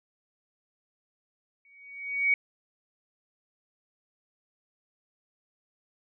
sine tone with exponential growth, 2248 Hz, C#7, 24 cents sharp, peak -18 dBFS, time 1.65-2.34 s, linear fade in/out 2 ms, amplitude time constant 150 ms, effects none

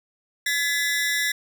sawtooth ring-modulated tone, 1855 Hz, A#6, 9 cents flat, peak -15 dBFS, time 0.46-1.32 s, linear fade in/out 5 ms, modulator 150 Hz, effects none

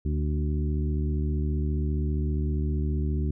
harmonic tone with a mistuned harmonic, 75 Hz, D2, 37 cents sharp, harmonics 1 / 2 / 3 / 4 / 5, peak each -25 / -31 / -35 / -37 / -39 dBFS, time 0.05-3.31 s, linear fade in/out 5 ms, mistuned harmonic 4, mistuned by -25 cents, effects none

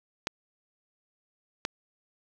clicks, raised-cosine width 0.2 ms, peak -11 dBFS, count 2, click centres 0.271 / 1.651 s, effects none

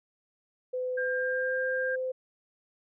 sine tone with pitch glide, 506 to 515.1 Hz, B4 to C5, +42 to -27 cents, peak -29 dBFS, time 0.73-2.12 s, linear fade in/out 10 ms, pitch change +31 cents, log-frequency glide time 1.13-1.59 s
sine tone, 1600 Hz, G6, 35 cents sharp, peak -30 dBFS, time 0.97-1.96 s, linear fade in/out 10 ms
effects none

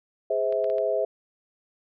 sine chord, Ab augmented, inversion none, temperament just, 415.3 / 519.1 / 648.9 Hz, Ab4 / C5 / E5, 0 / -14 / -27 cents, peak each -28 / -27 / -25 dBFS, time 0.3-1.05 s, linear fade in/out 5 ms
clicks, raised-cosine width 0.3 ms, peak -29 dBFS, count 4, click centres 0.525 / 0.643 / 0.7 / 0.783 s
effects none

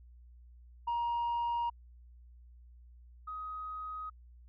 sine tone pair in turn, 945 / 1258.3 Hz, A#5 / D#6, +23 / +19 cents, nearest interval perfect fourth, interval 496 cents, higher second, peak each -28 / -38 dBFS, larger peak first, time 0.87-1.7 / 3.27-4.1 s, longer neither, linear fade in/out 10 ms, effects tanh soft clip ceiling -29 dBFS + added 60 Hz sine -53 dBFS peak until 4.48 s

